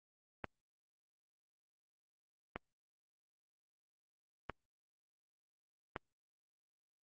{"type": "clicks", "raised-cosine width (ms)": 0.5, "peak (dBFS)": -24, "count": 4, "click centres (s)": [0.443, 2.56, 4.497, 5.962], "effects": ["Opus 24 kbps"]}